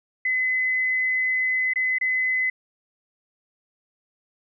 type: tone with dropouts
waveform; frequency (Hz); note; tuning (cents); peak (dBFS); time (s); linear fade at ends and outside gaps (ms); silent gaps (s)
sine; 2027; B6; +45; -20; 0.25-2.5; 5; 1.736-1.758 / 1.985-2.011
effects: none